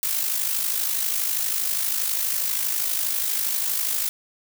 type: noise with amplitude modulation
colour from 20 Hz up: blue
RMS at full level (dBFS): -22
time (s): 0.03-4.09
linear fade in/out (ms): 0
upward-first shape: sine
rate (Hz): 52.4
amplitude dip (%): 55
effects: none